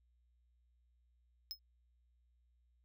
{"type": "tone with exponential decay", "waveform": "square", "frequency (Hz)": 5150, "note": "E8", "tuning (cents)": -41, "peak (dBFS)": -37, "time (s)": [1.51, 1.59], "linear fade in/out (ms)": 0, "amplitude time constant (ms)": 17, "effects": ["added 60 Hz sine -70 dBFS peak until 2.84 s"]}